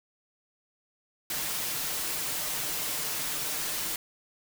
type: noise with comb filter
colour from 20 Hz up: white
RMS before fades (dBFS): -32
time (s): 1.3-3.96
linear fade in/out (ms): 2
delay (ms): 6.6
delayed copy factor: +0.5
effects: none